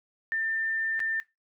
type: tone with dropouts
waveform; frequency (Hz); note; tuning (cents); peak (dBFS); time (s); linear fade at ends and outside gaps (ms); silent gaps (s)
sine; 1793; A6; +32; -26; 0.32-1.2; 0; 0.994-1.002
effects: noise-tail reverb RT60 0.2 s tail -19 dB re dry